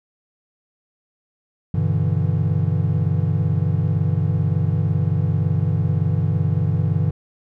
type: chord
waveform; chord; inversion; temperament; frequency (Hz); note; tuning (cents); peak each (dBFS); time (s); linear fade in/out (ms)
triangle; E minor seventh; first; equal; 98 / 123.47 / 146.83 / 164.81; G2 / B2 / D3 / E3; 0 / 0 / 0 / 0; -19 / -22 / -20 / -21; 1.74-7.11; 5
effects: none